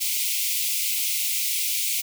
white high-pass noise, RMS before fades -25 dBFS, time 0-2.02 s, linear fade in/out 20 ms, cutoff 2100 Hz, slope 96 dB/octave, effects none

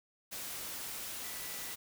sine tone in noise, 1970 Hz, B6, 5 cents flat, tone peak -53 dBFS, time 1.23-1.74 s, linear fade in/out 20 ms, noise white, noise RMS -42 dBFS, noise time 0.31-1.76 s, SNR -14 dB, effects none

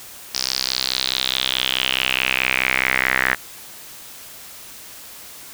sawtooth tone with band-pass filter sweep, 64.7 Hz, C2, 19 cents flat, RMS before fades -21 dBFS, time 0.34-3.35 s, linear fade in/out 10 ms, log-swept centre 5200 to 1800 Hz, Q 5, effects white hiss -39 dBFS RMS until 5.53 s

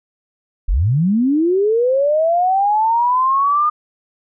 sine linear sweep, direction up, 32.3 to 1223 Hz, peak -12 dBFS, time 0.68-3.7 s, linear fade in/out 10 ms, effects none

